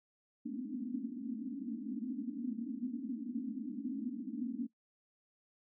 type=band-pass noise; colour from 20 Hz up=pink; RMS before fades=-40 dBFS; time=0.45-4.67 s; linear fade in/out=10 ms; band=220 to 290 Hz; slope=96 dB/octave; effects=noise-tail reverb RT60 0.1 s tail -18 dB re dry